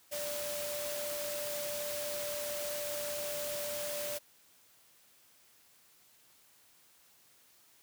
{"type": "tone in noise", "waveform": "sine", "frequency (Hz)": 587.3, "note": "D5", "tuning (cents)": 0, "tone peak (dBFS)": -38, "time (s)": [0.11, 4.19], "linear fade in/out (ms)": 20, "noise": "white", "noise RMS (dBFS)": -40, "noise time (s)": [0.11, 4.19], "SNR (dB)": -1, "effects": ["white hiss -64 dBFS RMS until 7.82 s", "high-pass 60 Hz 12 dB/octave"]}